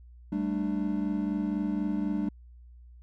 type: chord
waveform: triangle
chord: G suspended second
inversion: none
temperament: equal with one note detuned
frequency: 196 / 220 / 296.9 Hz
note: G3 / A3 / D4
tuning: 0 / 0 / +19 cents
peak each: -29 / -31 / -29 dBFS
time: 0.32-2.29 s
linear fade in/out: 5 ms
effects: added 60 Hz sine -48 dBFS peak until 3.02 s